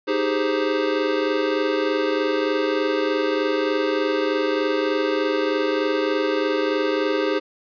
square chord, Ab major seventh, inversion second, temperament equal, 311.1 / 392 / 415.3 / 523.3 Hz, Eb4 / G4 / Ab4 / C5, 0 / 0 / 0 / 0 cents, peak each -26 dBFS, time 0.07-7.4 s, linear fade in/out 20 ms, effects resampled to 11025 Hz + 9-bit

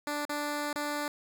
10% pulse tone with dropouts, 293.7 Hz, D4, in tune, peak -23 dBFS, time 0.07-1.08 s, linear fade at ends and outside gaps 2 ms, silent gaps 0.252-0.294 / 0.729-0.758 s, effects none

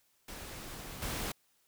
pink noise with level steps, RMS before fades -45 / -37 dBFS, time 0.28-1.32 s, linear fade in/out 5 ms, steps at 1.02 s, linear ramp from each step 2 ms, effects white hiss -72 dBFS RMS until 1.67 s

